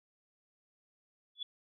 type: tone with exponential growth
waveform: sine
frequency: 3426 Hz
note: A7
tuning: 47 cents flat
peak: -32 dBFS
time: 1.35-1.43 s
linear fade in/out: 5 ms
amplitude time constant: 16 ms
effects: none